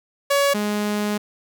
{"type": "tone pair in turn", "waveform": "sawtooth", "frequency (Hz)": [563, 208.3], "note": ["C#5", "G#3"], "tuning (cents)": [27, 5], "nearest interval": "octave + perfect fourth", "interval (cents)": 1722, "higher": "first", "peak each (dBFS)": [-12, -17], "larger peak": "first", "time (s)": [[0.3, 0.54], [0.54, 1.18]], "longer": "second", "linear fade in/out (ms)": 10, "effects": []}